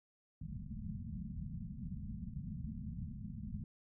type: low-pass noise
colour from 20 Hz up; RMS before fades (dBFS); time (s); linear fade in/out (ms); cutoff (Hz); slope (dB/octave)
white; -44; 0.41-3.64; 2; 230; 96
effects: none